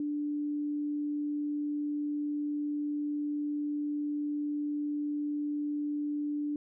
sine tone, 294.1 Hz, D4, 3 cents sharp, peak -30 dBFS, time 0-6.56 s, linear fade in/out 2 ms, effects none

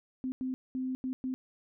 sine tone bursts at uneven times, 258.3 Hz, C4, 22 cents flat, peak -31 dBFS, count 5, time 0.24-0.32 / 0.41-0.54 / 0.75-0.95 / 1.04-1.13 / 1.24-1.34 s, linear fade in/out 0 ms, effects none

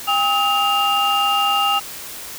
sine tone cluster, 804 / 1273 / 2800 Hz, G5 / D#6 / F7, +44 / +39 / +4 cents, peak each -18 dBFS, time 0.07-1.8 s, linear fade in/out 20 ms, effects tanh soft clip ceiling -10 dBFS + white hiss -33 dBFS RMS until 2.38 s

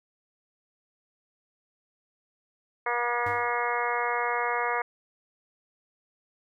harmonic tone, 240 Hz, B3, 49 cents flat, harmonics 2 / 3 / 4 / 5 / 6 / 7 / 8 / 9, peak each -33 / -33 / -31 / -32 / -37 / -35 / -36 / -34 dBFS, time 2.86-4.82 s, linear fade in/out 5 ms
square tone with exponential decay, 100.2 Hz, G2, 38 cents sharp, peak -35 dBFS, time 3.26-3.6 s, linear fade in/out 5 ms, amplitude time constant 72 ms
effects none

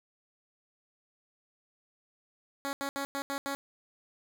10% pulse tone bursts at uneven times, 277.9 Hz, C#4, 4 cents sharp, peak -24 dBFS, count 6, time 2.65-2.73 / 2.81-2.89 / 2.96-3.05 / 3.15-3.22 / 3.3-3.38 / 3.46-3.55 s, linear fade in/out 0 ms, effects none

